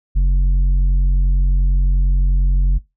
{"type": "tone with tanh clipping", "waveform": "sine", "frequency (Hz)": 45.69, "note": "F#1", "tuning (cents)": -21, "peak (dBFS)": -12, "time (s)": [0.15, 2.79], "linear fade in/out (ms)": 20, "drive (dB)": 6, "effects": ["noise-tail reverb RT60 0.2 s tail -20 dB re dry"]}